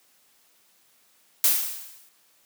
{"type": "noise with exponential decay", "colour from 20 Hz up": "blue", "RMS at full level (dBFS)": -17, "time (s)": [1.44, 2.09], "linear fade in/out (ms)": 2, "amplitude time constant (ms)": 140, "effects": ["white hiss -62 dBFS RMS until 2.45 s", "high-pass 150 Hz 12 dB/octave"]}